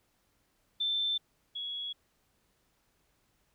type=tone pair in turn; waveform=sine; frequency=3548 / 3349 Hz; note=A7 / G#7; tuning=+14 / +14 cents; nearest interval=minor second; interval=100 cents; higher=first; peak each=-28 / -35 dBFS; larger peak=first; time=0.8-1.18 / 1.55-1.93 s; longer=neither; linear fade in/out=10 ms; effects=pink hiss -73 dBFS RMS until 3.54 s